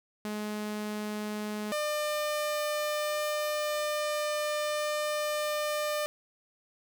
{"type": "tone pair in turn", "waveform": "sawtooth", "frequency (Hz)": [211, 600.1], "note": ["G#3", "D5"], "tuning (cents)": [28, 37], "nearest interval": "octave + tritone", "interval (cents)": 1809, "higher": "second", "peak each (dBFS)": [-29, -25], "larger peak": "second", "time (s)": [[0.25, 1.72], [1.72, 6.06]], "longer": "second", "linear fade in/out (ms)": 0, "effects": []}